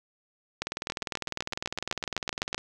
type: two click trains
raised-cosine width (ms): 0.2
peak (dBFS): -15 / -13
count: 14 / 40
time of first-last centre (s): 0.9-2.546 / 0.62-2.58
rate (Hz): 7.9 / 19.9
effects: none